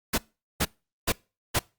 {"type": "noise bursts", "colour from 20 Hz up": "pink", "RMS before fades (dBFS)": -24, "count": 4, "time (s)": [0.13, 1.594], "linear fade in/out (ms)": 10, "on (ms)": 51, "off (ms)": 420, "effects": ["noise-tail reverb RT60 0.3 s tail -24 dB re dry", "Opus 48 kbps"]}